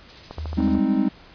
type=noise with tremolo; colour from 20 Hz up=violet; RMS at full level=-32 dBFS; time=0.08-0.76 s; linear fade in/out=20 ms; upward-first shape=square; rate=13 Hz; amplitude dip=35%
type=click train; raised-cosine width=1 ms; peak=-20 dBFS; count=7; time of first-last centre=0.31-0.751 s; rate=13.6 Hz
type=tone; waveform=sine; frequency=77.78 Hz; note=D#2; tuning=in tune; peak=-27 dBFS; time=0.37-0.8 s; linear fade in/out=20 ms
type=chord; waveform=triangle; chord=Ab major seventh; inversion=third; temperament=equal; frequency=196 / 207.7 / 261.6 / 311.1 Hz; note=G3 / Ab3 / C4 / Eb4; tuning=0 / 0 / 0 / 0 cents; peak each=-23 / -21 / -20 / -22 dBFS; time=0.57-1.09 s; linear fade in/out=10 ms
effects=pink hiss -48 dBFS RMS until 1.34 s + resampled to 11025 Hz